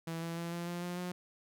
sawtooth tone with pitch steps, 164.81 / 167.11 / 169.44 / 171.81 / 174.21 / 176.64 / 179.1 Hz, E3 / E3 / E3 / F3 / F3 / F3 / F3, 0 / +24 / +48 / -28 / -4 / +20 / +44 cents, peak -33 dBFS, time 0.07-1.12 s, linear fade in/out 5 ms, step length 150 ms, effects none

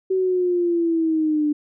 sine linear sweep, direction down, 380.1 to 294.6 Hz, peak -17 dBFS, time 0.1-1.53 s, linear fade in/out 10 ms, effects none

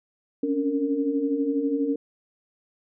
sine tone cluster, 271.5 / 283.7 / 460.7 Hz, C#4 / C#4 / A#4, -36 / +40 / -20 cents, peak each -29 / -24 / -28 dBFS, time 0.43-1.96 s, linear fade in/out 5 ms, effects none

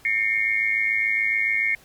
sine tone cluster, 1818 / 2140 / 2247 Hz, A#6 / C7 / C#7, -44 / +38 / +23 cents, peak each -28 / -21 / -25 dBFS, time 0.05-1.75 s, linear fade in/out 2 ms, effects pink hiss -52 dBFS RMS until 1.84 s + MP3 96 kbps

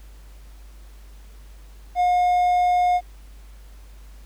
triangle tone, 717 Hz, F5, 45 cents sharp, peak -14 dBFS, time 1.95-3.01 s, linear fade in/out 50 ms, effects added 50 Hz sine -41 dBFS peak until 4.25 s + pink hiss -55 dBFS RMS until 4.25 s

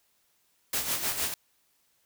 white noise with tremolo, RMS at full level -28 dBFS, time 0.73-1.34 s, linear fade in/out 2 ms, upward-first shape sine, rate 6.5 Hz, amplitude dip 60%, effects white hiss -70 dBFS RMS until 2.05 s

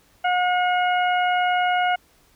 harmonic tone, 722 Hz, F#5, 43 cents flat, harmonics 1 / 2 / 3 / 4, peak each -19 / -25 / -29 / -31 dBFS, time 0.24-1.96 s, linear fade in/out 10 ms, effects pink hiss -58 dBFS RMS until 2.35 s

